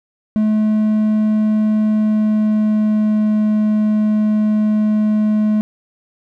triangle tone with pitch glide, 214.7 to 213.2 Hz, A3 to G#3, -42 to +46 cents, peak -10 dBFS, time 0.36-5.61 s, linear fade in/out 0 ms, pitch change -12 cents, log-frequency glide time 1.84-3.42 s, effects none

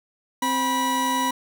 40% pulse tone pair together, 261.6 / 975.2 Hz, C4 / B5, 0 / -22 cents, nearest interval octave + major seventh, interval 2278 cents, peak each -26 / -21 dBFS, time 0.42-1.31 s, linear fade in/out 5 ms, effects none

